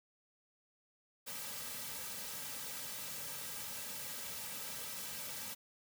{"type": "noise with comb filter", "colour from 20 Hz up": "white", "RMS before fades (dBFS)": -44, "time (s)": [1.26, 5.55], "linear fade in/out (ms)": 20, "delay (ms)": 2.8, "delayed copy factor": -0.85, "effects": []}